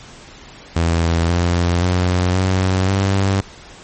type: tone with pitch steps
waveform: sawtooth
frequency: 83.6 / 86.85 / 90.22 / 93.73 / 97.37 Hz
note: E2 / F2 / F#2 / F#2 / G2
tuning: +25 / -9 / -43 / +23 / -11 cents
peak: -10 dBFS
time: 0.76-3.41 s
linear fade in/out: 5 ms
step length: 530 ms
effects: pink hiss -40 dBFS RMS until 3.83 s + MP3 32 kbps